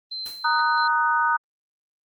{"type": "tone with tremolo", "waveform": "sine", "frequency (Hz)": 4099, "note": "C8", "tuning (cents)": -36, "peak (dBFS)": -29, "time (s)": [0.11, 0.88], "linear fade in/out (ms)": 10, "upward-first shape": "square", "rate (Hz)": 3, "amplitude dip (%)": 45}
{"type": "noise with exponential decay", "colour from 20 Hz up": "white", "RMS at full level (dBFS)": -36, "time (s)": [0.26, 0.55], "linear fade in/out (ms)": 1, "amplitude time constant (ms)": 63}
{"type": "chord", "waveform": "sine", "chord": "D# minor", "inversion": "second", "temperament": "just", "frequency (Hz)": [933.4, 1244.5, 1493.4], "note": ["A#5", "D#6", "F#6"], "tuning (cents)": [2, 0, 16], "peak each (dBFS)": [-22, -23, -23], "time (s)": [0.44, 1.37], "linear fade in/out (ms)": 10}
{"effects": ["Opus 32 kbps"]}